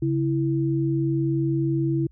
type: tone pair together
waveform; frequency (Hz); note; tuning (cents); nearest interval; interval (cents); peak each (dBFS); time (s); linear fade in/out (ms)
sine; 138.58 / 329.6; C#3 / E4; 0 / 0; octave + minor third; 1500; -23; 0.02-2.07; 5
effects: added 60 Hz sine -50 dBFS peak until 2.11 s